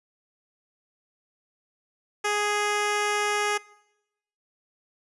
10% pulse tone, 415.3 Hz, G#4, in tune, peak -15 dBFS, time 2.24-3.58 s, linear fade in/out 10 ms, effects noise-tail reverb RT60 0.9 s tail -23 dB re dry + resampled to 24000 Hz

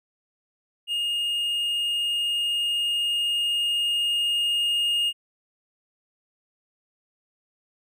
triangle tone with level ramp, 2844 Hz, F7, 31 cents sharp, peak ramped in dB -22 to -19 dBFS, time 0.87-5.13 s, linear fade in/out 50 ms, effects none

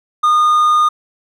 triangle tone, 1223 Hz, D#6, 30 cents flat, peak -7 dBFS, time 0.23-0.89 s, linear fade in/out 10 ms, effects none

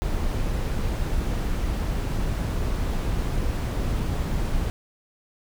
brown noise, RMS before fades -25 dBFS, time 0.02-4.7 s, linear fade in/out 0 ms, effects none

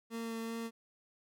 30% pulse tone with vibrato, 227.9 Hz, A#3, 39 cents flat, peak -35 dBFS, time 0.1-0.71 s, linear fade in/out 50 ms, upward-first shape sine, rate 2.6 Hz, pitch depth 10 cents each way, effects none

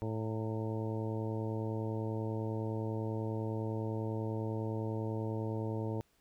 harmonic tone with a mistuned harmonic, 110 Hz, A2, in tune, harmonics 1 / 2 / 3 / 4 / 5 / 6 / 7 / 8, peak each -36 / -42 / -41 / -42 / -45 / -51 / -53 / -48 dBFS, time 0.02-6.01 s, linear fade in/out 0 ms, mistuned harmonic 8, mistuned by +60 cents, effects pink hiss -72 dBFS RMS until 6.2 s

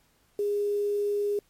sine tone with quantisation, 410 Hz, G#4, 22 cents flat, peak -24 dBFS, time 0.39-1.39 s, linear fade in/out 2 ms, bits 8, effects pink hiss -66 dBFS RMS until 1.49 s + MP3 64 kbps

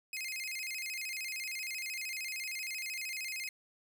sawtooth tone with vibrato, 2311 Hz, D7, 28 cents flat, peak -34 dBFS, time 0.13-3.49 s, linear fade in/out 2 ms, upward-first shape square, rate 13 Hz, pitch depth 160 cents each way, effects none

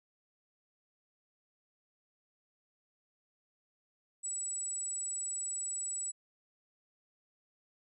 sine tone, 7880 Hz, B8, 5 cents flat, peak -35 dBFS, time 4.23-6.12 s, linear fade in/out 20 ms, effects none

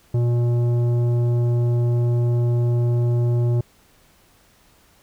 triangle tone with tanh clipping, 119.9 Hz, A#2, 49 cents sharp, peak -18 dBFS, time 0.14-3.61 s, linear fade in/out 5 ms, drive 15 dB, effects pink hiss -56 dBFS RMS until 5.02 s

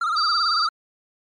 triangle tone with vibrato, 1305 Hz, E6, 18 cents flat, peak -18 dBFS, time 0.01-0.69 s, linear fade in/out 5 ms, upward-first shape sine, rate 18 Hz, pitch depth 120 cents each way
sine tone, 4651 Hz, D8, 18 cents flat, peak -21 dBFS, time 0.16-0.67 s, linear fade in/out 10 ms
effects MP3 48 kbps

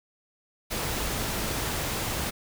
pink noise, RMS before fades -30 dBFS, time 0.7-2.31 s, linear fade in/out 20 ms, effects none

